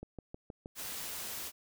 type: click train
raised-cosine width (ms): 2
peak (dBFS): -30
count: 5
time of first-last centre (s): 0.03-0.659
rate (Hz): 6.36
type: noise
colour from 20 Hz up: white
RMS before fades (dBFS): -41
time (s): 0.75-1.52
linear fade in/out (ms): 50
effects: none